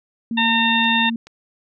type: tone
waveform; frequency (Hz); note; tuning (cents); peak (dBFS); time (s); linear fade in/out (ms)
sine; 230; A#3; -23; -21; 0.31-1.16; 2
type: harmonic tone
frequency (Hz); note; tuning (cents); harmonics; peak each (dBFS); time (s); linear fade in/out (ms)
910; A#5; -42; 1 / 2 / 3 / 4; -21 / -21 / -21 / -21; 0.37-1.1; 10
type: clicks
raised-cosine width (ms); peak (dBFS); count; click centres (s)
0.2; -23; 2; 0.843 / 1.27
effects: none